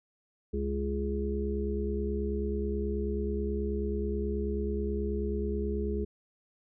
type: harmonic tone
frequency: 69.3 Hz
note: C#2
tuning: in tune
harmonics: 1 / 3 / 5 / 6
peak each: -32 / -35 / -38 / -34 dBFS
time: 0.53-6.05 s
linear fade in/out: 10 ms
effects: none